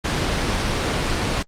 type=noise; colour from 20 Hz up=pink; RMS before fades=-21 dBFS; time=0.04-1.43 s; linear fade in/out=10 ms; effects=low-pass 6000 Hz 12 dB/octave + Opus 32 kbps